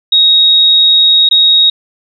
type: tone with dropouts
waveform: sine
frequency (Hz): 3770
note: A#7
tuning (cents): +19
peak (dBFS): -4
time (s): 0.12-1.7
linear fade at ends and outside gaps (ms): 5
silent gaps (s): 1.29-1.311
effects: none